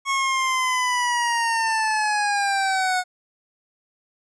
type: linear sweep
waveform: 25% pulse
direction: down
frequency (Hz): 1100 to 727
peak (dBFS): -16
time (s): 0.05-3.04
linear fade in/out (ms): 50
effects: resampled to 22050 Hz